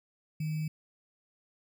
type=tone with sample-and-hold; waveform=sine; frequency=155.56 Hz; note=D#3; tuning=in tune; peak=-30 dBFS; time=0.4-0.68 s; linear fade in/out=5 ms; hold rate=2450 Hz; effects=none